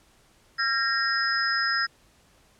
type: tone cluster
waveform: sine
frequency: 1363 / 1618 / 1861 / 5080 Hz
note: F6 / G#6 / A#6 / D#8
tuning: -43 / -46 / -3 / +35 cents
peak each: -28 dBFS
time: 0.58-1.87 s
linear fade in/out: 20 ms
effects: pink hiss -60 dBFS RMS until 2.59 s + low-pass 11000 Hz 12 dB/octave